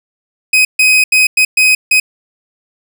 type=tone bursts at uneven times; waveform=40% pulse; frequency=2516 Hz; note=D#7; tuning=19 cents sharp; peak=-5 dBFS; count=6; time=0.53-0.65 / 0.79-1.04 / 1.12-1.27 / 1.37-1.45 / 1.57-1.75 / 1.91-2 s; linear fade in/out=5 ms; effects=none